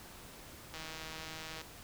click train, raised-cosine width 0.2 ms, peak -27 dBFS, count 140, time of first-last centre 0.74-1.614 s, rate 159 Hz, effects pink hiss -52 dBFS RMS until 1.83 s

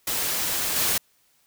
white noise with level steps, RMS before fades -26 / -23 dBFS, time 0.07-0.98 s, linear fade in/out 5 ms, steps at 0.76 s, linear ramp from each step 2 ms, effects white hiss -64 dBFS RMS until 1.46 s

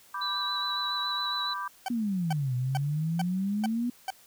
sine chord, G major, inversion first, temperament equal, 987.8 / 1174.7 / 1568 Hz, B5 / D6 / G6, 0 / 0 / 0 cents, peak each -36 / -34 / -38 dBFS, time 0.14-1.68 s, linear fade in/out 5 ms
sine tone with vibrato, 3951 Hz, B7, in tune, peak -30 dBFS, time 0.21-1.54 s, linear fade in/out 10 ms, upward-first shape sine, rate 7.2 Hz, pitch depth 20 cents each way
40% pulse tone bursts, 767 Hz, G5, 38 cents flat, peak -28 dBFS, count 6, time 1.86-4.104 s, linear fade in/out 2 ms, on 24 ms, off 420 ms
sine exponential two-way sweep, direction down then up, 246.9 to 122.9 to 246.9 Hz, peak -26 dBFS, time 1.9-3.9 s, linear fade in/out 5 ms, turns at 2.55 s
effects white hiss -57 dBFS RMS until 4.26 s

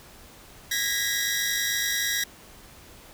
sawtooth tone cluster, 1643 / 1876 / 1983 / 3801 / 5680 Hz, G#6 / A#6 / B6 / A#7 / F8, -19 / +11 / +7 / +33 / +28 cents, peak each -28 dBFS, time 0.71-2.24 s, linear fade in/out 5 ms, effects pink hiss -49 dBFS RMS until 3.13 s

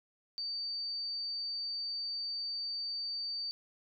sine tone, 4606 Hz, D8, 34 cents flat, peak -35 dBFS, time 0.38-3.51 s, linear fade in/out 0 ms, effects none

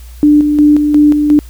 sine tone with tremolo, 296.5 Hz, D4, 17 cents sharp, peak -3 dBFS, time 0.23-1.39 s, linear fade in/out 0 ms, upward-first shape square, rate 2.8 Hz, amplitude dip 45%, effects added 60 Hz sine -29 dBFS peak until 1.49 s + white hiss -43 dBFS RMS until 1.49 s

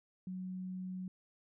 sine tone, 185 Hz, F#3, in tune, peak -39 dBFS, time 0.27-1.08 s, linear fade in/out 2 ms, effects none

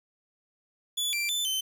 sawtooth tone with pitch steps, 3446 / 2355 / 3519 / 3074 Hz, A7 / D7 / A7 / G7, -37 / +4 / 0 / -35 cents, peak -24 dBFS, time 0.97-1.61 s, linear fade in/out 10 ms, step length 160 ms, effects 9-bit

